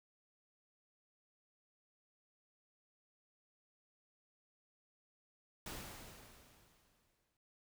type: noise with exponential decay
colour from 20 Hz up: pink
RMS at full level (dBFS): -45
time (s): 5.66-7.37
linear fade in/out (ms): 2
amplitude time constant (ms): 370
effects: none